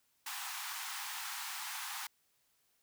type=high-pass noise; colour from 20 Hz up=pink; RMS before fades=-42 dBFS; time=0.26-2.07 s; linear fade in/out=5 ms; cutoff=780 Hz; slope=96 dB/octave; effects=white hiss -75 dBFS RMS until 2.82 s